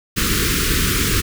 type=band-stop noise; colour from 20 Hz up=pink; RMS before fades=-18 dBFS; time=0.16-1.22 s; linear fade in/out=20 ms; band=440 to 1200 Hz; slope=48 dB/octave; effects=none